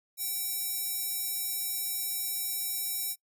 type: tone with high-pass filter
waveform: square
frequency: 772 Hz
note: G5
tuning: 27 cents flat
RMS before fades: -33 dBFS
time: 0.17-3.16 s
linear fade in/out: 50 ms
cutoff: 9000 Hz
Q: 0.65
effects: noise-tail reverb RT60 0.1 s tail -24 dB re dry